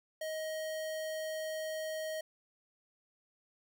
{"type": "tone", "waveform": "square", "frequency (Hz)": 629, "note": "D#5", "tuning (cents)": 19, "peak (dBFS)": -37, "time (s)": [0.21, 2.21], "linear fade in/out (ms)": 5, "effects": []}